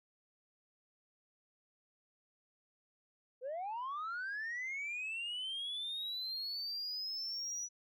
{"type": "linear sweep", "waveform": "sine", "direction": "up", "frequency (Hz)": [479.9, 5910], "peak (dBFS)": -36, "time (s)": [3.41, 7.69], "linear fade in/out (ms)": 50, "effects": ["tanh soft clip ceiling -36 dBFS"]}